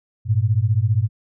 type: beating tone pair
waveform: sine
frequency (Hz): 100.9 / 115.9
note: G#2 / A#2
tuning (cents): -49 / -10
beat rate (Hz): 15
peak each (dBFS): -18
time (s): 0.25-1.09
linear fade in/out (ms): 50
effects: none